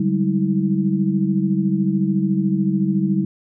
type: tone cluster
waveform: sine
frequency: 143.1 / 190.2 / 204 / 321.9 Hz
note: D3 / F#3 / G#3 / E4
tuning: -45 / +48 / -31 / -41 cents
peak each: -25 / -18 / -23 / -24 dBFS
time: 0-3.25 s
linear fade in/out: 5 ms
effects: none